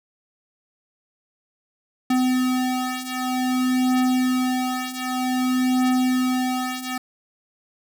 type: beating tone pair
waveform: square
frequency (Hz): 254.2 / 254.73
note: C4 / C4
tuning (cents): -50 / -46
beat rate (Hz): 0.53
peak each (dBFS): -25 / -22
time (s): 2.1-6.98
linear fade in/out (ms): 5
effects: none